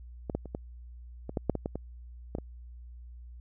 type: clicks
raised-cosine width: 2 ms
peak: -19 / -16 / -29 / -20 / -23 / -16 / -11 / -18 / -18 / -21 / -19 / -23 dBFS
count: 12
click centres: 0.298 / 0.35 / 0.457 / 0.549 / 1.294 / 1.372 / 1.497 / 1.553 / 1.659 / 1.756 / 2.351 / 2.385 s
effects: added 60 Hz sine -44 dBFS peak until 3.4 s